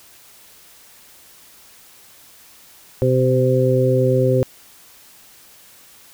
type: harmonic tone with a mistuned harmonic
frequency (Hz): 129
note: C3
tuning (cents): -24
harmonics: 1 / 2 / 3 / 4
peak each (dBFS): -17 / -23 / -19 / -18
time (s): 3.02-4.43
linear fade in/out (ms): 0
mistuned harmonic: 1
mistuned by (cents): -23
effects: white hiss -47 dBFS RMS until 6.13 s